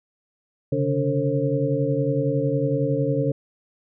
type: tone cluster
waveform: sine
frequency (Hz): 134 / 144.9 / 286.4 / 452.1 / 536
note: C3 / D3 / D4 / A4 / C5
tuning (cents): +42 / -23 / -43 / +47 / +42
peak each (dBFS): -26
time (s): 0.72-3.32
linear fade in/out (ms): 5
effects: none